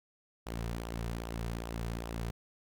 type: tone with flanger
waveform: sawtooth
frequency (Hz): 57.3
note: A#1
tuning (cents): -29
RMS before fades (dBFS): -38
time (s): 0.46-2.31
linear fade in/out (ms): 10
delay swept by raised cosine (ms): 0.45 to 3.65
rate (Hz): 2.5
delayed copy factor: -0.5
effects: none